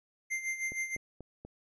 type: tone with tremolo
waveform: square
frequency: 2093 Hz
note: C7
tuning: in tune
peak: -31 dBFS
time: 0.3-0.97 s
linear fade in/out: 20 ms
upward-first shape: sine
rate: 6.4 Hz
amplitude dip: 70%
type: click train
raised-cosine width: 2 ms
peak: -32 dBFS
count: 4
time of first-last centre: 0.72-1.45 s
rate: 4.11 Hz
effects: resampled to 22050 Hz